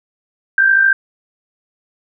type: tone with amplitude modulation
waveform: sine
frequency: 1574 Hz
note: G6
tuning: 7 cents sharp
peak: -6 dBFS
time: 0.58-0.93 s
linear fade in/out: 2 ms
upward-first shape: sine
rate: 53.5 Hz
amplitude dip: 55%
effects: none